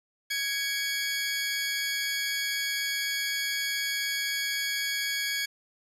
20% pulse tone pair together, 1661.2 / 2248 Hz, G#6 / C#7, 0 / +24 cents, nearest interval perfect fourth, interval 524 cents, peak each -26 dBFS, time 0.3-5.46 s, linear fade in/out 10 ms, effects resampled to 32000 Hz + 9-bit

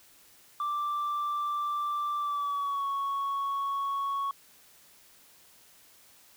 sine tone with pitch glide, 1175 to 1109.7 Hz, D6 to C#6, +1 to +2 cents, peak -26 dBFS, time 0.6-4.31 s, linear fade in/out 2 ms, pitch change -99 cents, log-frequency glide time 2.18-2.87 s, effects tanh soft clip ceiling -27 dBFS + white hiss -58 dBFS RMS until 6.36 s

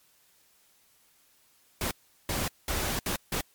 pink noise bursts at uneven times, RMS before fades -30 dBFS, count 5, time 1.81-1.91 / 2.29-2.48 / 2.68-2.99 / 3.06-3.16 / 3.32-3.41 s, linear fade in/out 2 ms, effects white hiss -64 dBFS RMS until 3.54 s + MP3 96 kbps

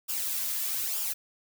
blue noise with flanger, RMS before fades -31 dBFS, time 0.08-1.14 s, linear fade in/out 20 ms, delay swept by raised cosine 0.48 to 2.68 ms, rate 1.1 Hz, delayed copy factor -0.55, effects none

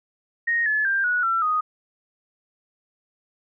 sine tone with pitch steps, 1864.7 / 1719.8 / 1586.2 / 1463 / 1349.4 / 1244.5 Hz, A#6 / A6 / G6 / F#6 / E6 / D#6, 0 / -40 / +20 / -20 / +40 / 0 cents, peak -19 dBFS, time 0.47-1.61 s, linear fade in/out 10 ms, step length 190 ms, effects none

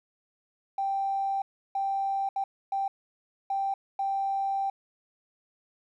triangle tone bursts at uneven times, 784 Hz, G5, in tune, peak -22 dBFS, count 6, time 0.78-1.42 / 1.75-2.29 / 2.36-2.44 / 2.72-2.88 / 3.5-3.74 / 3.99-4.7 s, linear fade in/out 5 ms, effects tanh soft clip ceiling -24 dBFS

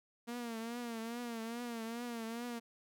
sawtooth tone with vibrato, 233.1 Hz, A#3, in tune, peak -36 dBFS, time 0.27-2.6 s, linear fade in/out 20 ms, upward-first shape triangle, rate 2.4 Hz, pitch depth 85 cents each way, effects none

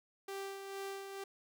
sawtooth tone with tremolo, 392 Hz, G4, in tune, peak -36 dBFS, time 0.28-1.24 s, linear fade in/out 5 ms, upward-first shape sine, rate 2.2 Hz, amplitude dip 45%, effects none

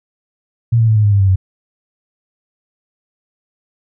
sine tone with pitch steps, 116.54 / 113.03 / 109.62 / 106.31 / 103.11 / 100 / 96.98 / 94.06 Hz, A#2 / A2 / A2 / G#2 / G#2 / G2 / G2 / F#2, 0 / +47 / -6 / +41 / -12 / +35 / -18 / +29 cents, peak -8 dBFS, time 0.72-1.36 s, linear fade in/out 10 ms, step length 80 ms, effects none

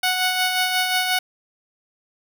10% pulse tone with tremolo, 738 Hz, F#5, 5 cents flat, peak -9 dBFS, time 0.03-1.19 s, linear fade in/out 5 ms, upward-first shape sine, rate 5.6 Hz, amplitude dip 40%, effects none

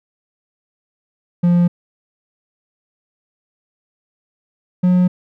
triangle tone pair in turn, 174.61 / 180.66 Hz, F3 / F#3, 0 / -41 cents, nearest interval minor second, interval 59 cents, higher second, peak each -8 dBFS, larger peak neither, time 1.43-1.68 / 4.83-5.08 s, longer neither, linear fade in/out 10 ms, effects none

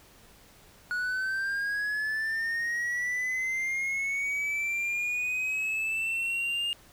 triangle linear sweep, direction up, 1454 to 2830 Hz, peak -26 dBFS, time 0.91-6.73 s, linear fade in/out 0 ms, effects pink hiss -56 dBFS RMS until 6.92 s

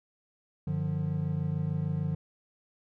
triangle tone cluster, 96.8 / 149.7 / 176.4 Hz, G2 / D3 / F3, -21 / +33 / +18 cents, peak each -34 / -28 / -32 dBFS, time 0.67-2.15 s, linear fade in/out 5 ms, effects none

